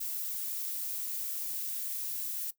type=noise; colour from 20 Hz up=violet; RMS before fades=-36 dBFS; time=0-2.51 s; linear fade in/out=10 ms; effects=noise-tail reverb RT60 0.1 s tail -17 dB re dry